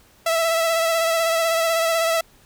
sawtooth tone with vibrato, 659.3 Hz, E5, in tune, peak -14 dBFS, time 0.26-2.21 s, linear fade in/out 5 ms, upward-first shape sine, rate 16 Hz, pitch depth 28 cents each way, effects pink hiss -54 dBFS RMS until 2.45 s

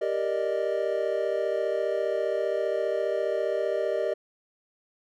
triangle chord, Eb major seventh, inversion first, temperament equal, 392 / 466.2 / 587.3 / 622.3 Hz, G4 / Bb4 / D5 / Eb5, 0 / 0 / 0 / 0 cents, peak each -29 / -29 / -29 / -27 dBFS, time 0.01-4.14 s, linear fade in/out 10 ms, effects none

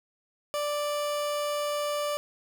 30% pulse tone, 587.3 Hz, D5, in tune, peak -25 dBFS, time 0.54-2.17 s, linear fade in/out 0 ms, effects none

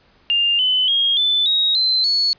sine tone with pitch steps, 2804 / 3023 / 3258 / 3512 / 3786 / 4082 / 4400 Hz, F7 / F#7 / G#7 / A7 / A#7 / C8 / C#8, +6 / +36 / -34 / -4 / +26 / -44 / -14 cents, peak -14 dBFS, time 0.3-2.33 s, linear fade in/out 0 ms, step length 290 ms, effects pink hiss -55 dBFS RMS until 2.38 s + resampled to 11025 Hz

